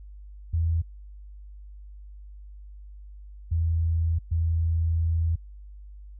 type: tone bursts at uneven times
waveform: sine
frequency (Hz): 82.41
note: E2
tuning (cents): 0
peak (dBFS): -21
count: 3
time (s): 0.53-0.82 / 3.51-4.19 / 4.31-5.36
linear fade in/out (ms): 10
effects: added 50 Hz sine -41 dBFS peak until 6.19 s